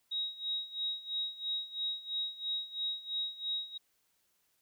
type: tone with tremolo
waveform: sine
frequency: 3800 Hz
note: A#7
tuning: 33 cents sharp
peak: -31 dBFS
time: 0.11-3.78 s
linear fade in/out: 10 ms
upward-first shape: sine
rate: 3 Hz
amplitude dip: 85%
effects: white hiss -75 dBFS RMS until 4.61 s